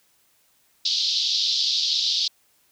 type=band-pass noise; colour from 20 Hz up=pink; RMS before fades=-23 dBFS; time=0.85-2.28 s; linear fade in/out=5 ms; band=3500 to 5100 Hz; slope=48 dB/octave; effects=white hiss -63 dBFS RMS until 2.71 s